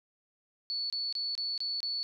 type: tone bursts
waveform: sine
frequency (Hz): 4440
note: C#8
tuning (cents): +2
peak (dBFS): -31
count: 6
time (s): 0.7-2.03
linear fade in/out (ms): 0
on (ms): 200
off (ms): 26
effects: none